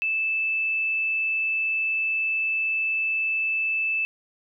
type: tone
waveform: sine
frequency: 2631 Hz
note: E7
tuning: 4 cents flat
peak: -22 dBFS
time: 0.02-4.05 s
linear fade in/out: 0 ms
effects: none